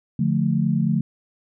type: chord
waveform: sine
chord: D minor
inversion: none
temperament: just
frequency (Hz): 146.83 / 176.2 / 220.2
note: D3 / F3 / A3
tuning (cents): 0 / +16 / +2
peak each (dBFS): -22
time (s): 0.19-1.01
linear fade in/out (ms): 5
effects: none